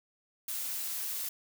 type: noise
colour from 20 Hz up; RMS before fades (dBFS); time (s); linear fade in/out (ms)
blue; -36; 0.48-1.29; 5
effects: none